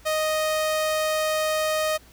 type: tone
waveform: sawtooth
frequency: 622.3 Hz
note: D#5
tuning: in tune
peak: -18 dBFS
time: 0.05-1.98 s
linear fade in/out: 20 ms
effects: added 60 Hz sine -53 dBFS peak until 2.12 s + pink hiss -53 dBFS RMS until 2.12 s